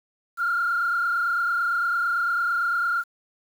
sine tone with frequency modulation, 1396.9 Hz, F6, in tune, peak -20 dBFS, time 0.37-3.04 s, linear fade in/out 50 ms, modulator 28.9 Hz, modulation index 1.4, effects tanh soft clip ceiling -16 dBFS + 8-bit

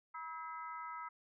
harmonic tone with a mistuned harmonic, 322.6 Hz, E4, 37 cents flat, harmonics 3 / 4 / 5 / 6, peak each -47 / -45 / -58 / -54 dBFS, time 0.14-1.09 s, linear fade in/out 10 ms, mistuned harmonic 6, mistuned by +92 cents, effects none

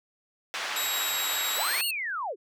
pink band-pass noise, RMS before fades -33 dBFS, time 0.54-1.81 s, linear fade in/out 0 ms, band 1100 to 4400 Hz, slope 12 dB/octave
15% pulse tone with pitch glide, 3824 to 4342 Hz, A#7 to C#8, +43 to -37 cents, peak -22 dBFS, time 0.76-1.91 s, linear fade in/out 5 ms, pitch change +220 cents, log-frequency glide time 1.54-1.78 s
sine linear two-way sweep, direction up then down, 329.6 to 2938 to 329.6 Hz, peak -29 dBFS, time 1.56-2.36 s, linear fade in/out 50 ms, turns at 1.85 s
effects none

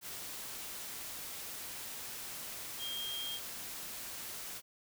sine tone in noise, 3219 Hz, G7, 45 cents sharp, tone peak -38 dBFS, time 2.78-3.4 s, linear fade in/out 50 ms, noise white, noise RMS -44 dBFS, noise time 0.01-4.62 s, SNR +3 dB, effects none

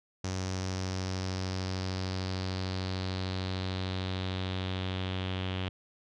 sawtooth tone with low-pass filter sweep, 93.3 Hz, F#2, 15 cents sharp, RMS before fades -34 dBFS, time 0.24-5.69 s, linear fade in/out 5 ms, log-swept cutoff 6000 to 3200 Hz, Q 4.2, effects none

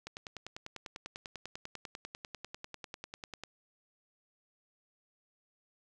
click train, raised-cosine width 0.2 ms, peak -25 dBFS, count 35, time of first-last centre 0.07-3.436 s, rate 10.1 Hz, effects 11-bit

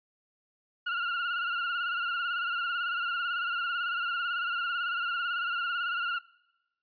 35% pulse tone with vibrato, 1406 Hz, F6, 11 cents sharp, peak -27 dBFS, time 0.86-6.19 s, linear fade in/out 10 ms, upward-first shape sine, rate 18 Hz, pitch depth 57 cents each way, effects noise-tail reverb RT60 1.0 s tail -23 dB re dry + resampled to 11025 Hz

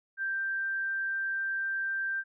sine tone, 1574 Hz, G6, 7 cents sharp, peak -29 dBFS, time 0.17-2.24 s, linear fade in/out 50 ms, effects none

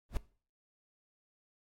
brown noise with exponential growth, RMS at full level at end -27 dBFS, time 0.09-0.17 s, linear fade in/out 1 ms, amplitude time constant 17 ms, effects noise-tail reverb RT60 0.4 s tail -18 dB re dry + MP3 64 kbps

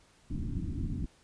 pink low-pass noise, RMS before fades -34 dBFS, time 0.3-1.06 s, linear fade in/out 10 ms, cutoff 300 Hz, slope 48 dB/octave, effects pink hiss -63 dBFS RMS until 1.23 s + resampled to 22050 Hz

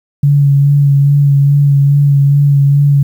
sine tone with vibrato, 141.6 Hz, C#3, 37 cents sharp, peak -5 dBFS, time 0.23-3.03 s, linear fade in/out 5 ms, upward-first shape sine, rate 2.4 Hz, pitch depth 22 cents each way, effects 7-bit

